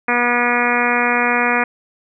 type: harmonic tone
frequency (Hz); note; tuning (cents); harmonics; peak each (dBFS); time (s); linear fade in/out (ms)
242; B3; -35; 1 / 2 / 3 / 4 / 5 / 6 / 7 / 8 / 9 / 10; -23 / -23 / -23 / -23 / -23 / -23 / -23 / -23 / -23 / -23; 0.08-1.64; 5
effects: none